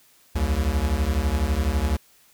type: beating tone pair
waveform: square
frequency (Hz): 65 / 77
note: C2 / D#2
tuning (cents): -11 / -17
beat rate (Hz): 12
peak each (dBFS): -24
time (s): 0.35-1.97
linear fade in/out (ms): 10
effects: white hiss -57 dBFS RMS until 2.33 s